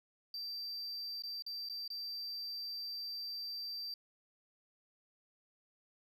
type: tone with dropouts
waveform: sine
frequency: 4683 Hz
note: D8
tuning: 6 cents flat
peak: -37 dBFS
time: 0.34-3.94 s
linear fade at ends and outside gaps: 2 ms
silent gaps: 1.222-1.236 / 1.423-1.464 / 1.688-1.697 / 1.878-1.902 s
effects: tanh soft clip ceiling -39 dBFS